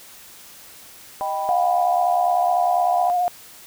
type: chord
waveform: sine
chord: Eb augmented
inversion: none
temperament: equal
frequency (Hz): 622.3 / 784 / 987.8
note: Eb5 / G5 / B5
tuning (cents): 0 / 0 / 0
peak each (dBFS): -29 / -24 / -28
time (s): 1.21-3.1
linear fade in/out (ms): 0
type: tone with vibrato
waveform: sine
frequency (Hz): 714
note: F5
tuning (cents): +38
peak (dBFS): -17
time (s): 1.49-3.28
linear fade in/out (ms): 0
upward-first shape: triangle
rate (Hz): 14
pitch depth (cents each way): 31
effects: white hiss -44 dBFS RMS until 3.66 s